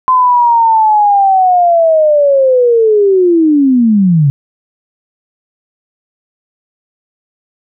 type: linear sweep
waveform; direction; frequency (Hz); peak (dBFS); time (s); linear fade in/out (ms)
sine; down; 1032 to 134.8; -5; 0.08-4.3; 0
effects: none